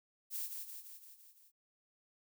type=noise with echo; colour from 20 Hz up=violet; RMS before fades=-40 dBFS; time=0.3-0.5 s; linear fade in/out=50 ms; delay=170 ms; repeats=6; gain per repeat=-4 dB; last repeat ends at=1.52 s; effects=none